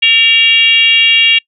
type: tone with frequency modulation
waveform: sine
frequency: 2794 Hz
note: F7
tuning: in tune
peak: -5 dBFS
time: 0.02-1.39 s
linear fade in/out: 10 ms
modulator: 494 Hz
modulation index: 0.98
effects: noise-tail reverb RT60 0.1 s tail -26 dB re dry